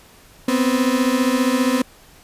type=beating tone pair; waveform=35% pulse; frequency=247.9 / 262.9 Hz; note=B3 / C4; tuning=+7 / +8 cents; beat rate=15 Hz; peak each=-17 dBFS; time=0.48-1.82 s; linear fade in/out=5 ms; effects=pink hiss -48 dBFS RMS until 2.23 s + resampled to 32000 Hz